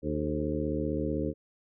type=harmonic tone with a mistuned harmonic; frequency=75.7 Hz; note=D#2; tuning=47 cents flat; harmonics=1 / 2 / 3 / 4 / 5 / 6 / 7; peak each=-36 / -36 / -36 / -33 / -38 / -36 / -37 dBFS; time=0.02-1.34 s; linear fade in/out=50 ms; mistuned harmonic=6; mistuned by=-60 cents; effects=none

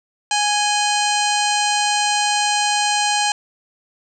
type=harmonic tone with a mistuned harmonic; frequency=830.6 Hz; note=G#5; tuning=in tune; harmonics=1 / 2 / 3 / 4 / 5 / 6 / 7 / 8 / 9 / 10; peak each=-19 / -26 / -26 / -25 / -26 / -31 / -31 / -28 / -28 / -30 dBFS; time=0.31-3.32 s; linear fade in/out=2 ms; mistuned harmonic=4; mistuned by=-120 cents; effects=none

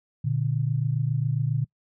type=tone pair together; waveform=sine; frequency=119.45 / 146.83 Hz; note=A#2 / D3; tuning=+43 / 0 cents; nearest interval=major third; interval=357 cents; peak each=-25 dBFS; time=0.24-1.65 s; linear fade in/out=10 ms; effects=noise-tail reverb RT60 0.1 s tail -24 dB re dry

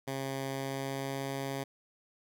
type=tone with pitch glide; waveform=10% pulse; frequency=135.3 to 136.64 Hz; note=C#3 to C#3; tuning=-42 to -25 cents; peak=-26 dBFS; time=0.07-1.64 s; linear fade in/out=10 ms; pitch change=+17 cents; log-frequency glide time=0.48-1.22 s; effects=none

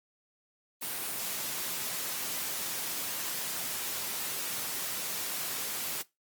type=high-pass noise; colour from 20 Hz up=white; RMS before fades=-35 dBFS; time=0.81-6.03 s; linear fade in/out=20 ms; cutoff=110 Hz; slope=24 dB/octave; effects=noise-tail reverb RT60 0.2 s tail -20 dB re dry + Opus 32 kbps

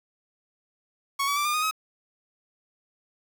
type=tone with pitch steps; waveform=sawtooth; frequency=1108.7 / 1139.9 / 1171.9 / 1204.9 / 1238.7 / 1273.6 Hz; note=C#6 / C#6 / D6 / D6 / D#6 / D#6; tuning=0 / +48 / -4 / +44 / -8 / +40 cents; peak=-20 dBFS; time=1.19-1.712 s; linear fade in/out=10 ms; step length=87 ms; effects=8-bit

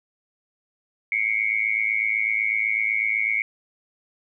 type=tone with amplitude modulation; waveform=sine; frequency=2201 Hz; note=C#7; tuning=13 cents flat; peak=-16 dBFS; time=1.12-3.42 s; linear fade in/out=2 ms; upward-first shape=sine; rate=108 Hz; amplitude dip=95%; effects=none

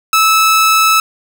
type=tone; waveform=sawtooth; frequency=1306 Hz; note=E6; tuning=17 cents flat; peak=-4 dBFS; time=0.13-1 s; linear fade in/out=2 ms; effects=none

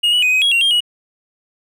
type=tone with pitch steps; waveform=triangle; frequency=2865 / 2942 / 2499 / 2522 / 3311 / 2755 / 3210 / 2912 Hz; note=F7 / F#7 / D#7 / D#7 / G#7 / F7 / G7 / F#7; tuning=+44 / -11 / +7 / +23 / -6 / -24 / +40 / -28 cents; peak=-10 dBFS; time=0.03-0.806 s; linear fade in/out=10 ms; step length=97 ms; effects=none

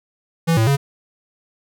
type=tone with pitch steps; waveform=square; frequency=165.5 / 111.9 / 139.5 Hz; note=E3 / A2 / C#3; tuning=+7 / +30 / +11 cents; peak=-14 dBFS; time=0.47-0.77 s; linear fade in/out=20 ms; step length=100 ms; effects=none

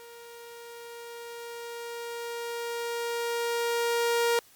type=tone with level ramp; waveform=sawtooth; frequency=470 Hz; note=A#4; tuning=14 cents sharp; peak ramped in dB=-42 to -18 dBFS; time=0-4.39 s; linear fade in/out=0 ms; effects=white hiss -57 dBFS RMS until 4.55 s + MP3 96 kbps

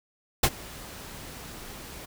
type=noise with ADSR envelope; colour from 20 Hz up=pink; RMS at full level=-18 dBFS; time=0.43-2.06 s; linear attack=7 ms; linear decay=54 ms; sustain=-24 dB; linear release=13 ms; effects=none

